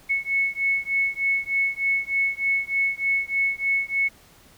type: beating tone pair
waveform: sine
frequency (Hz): 2200 / 2203.3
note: C#7 / C#7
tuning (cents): -14 / -11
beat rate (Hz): 3.3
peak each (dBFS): -24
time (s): 0.09-4.09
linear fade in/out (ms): 20
effects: pink hiss -53 dBFS RMS until 4.57 s